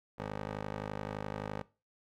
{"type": "tone with band-pass filter", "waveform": "15% pulse", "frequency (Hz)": 51.7, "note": "G#1", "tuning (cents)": -7, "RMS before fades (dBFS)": -40, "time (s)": [0.18, 1.63], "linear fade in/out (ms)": 20, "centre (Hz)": 730, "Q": 0.63, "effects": ["noise-tail reverb RT60 0.3 s tail -19 dB re dry"]}